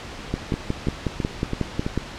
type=two click trains; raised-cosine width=3 ms; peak=-11 / -9 dBFS; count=5 / 10; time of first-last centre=0.54-1.865 / 0.34-1.976 s; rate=3.02 / 5.5 Hz; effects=pink hiss -36 dBFS RMS until 2.18 s + low-pass 5000 Hz 12 dB/octave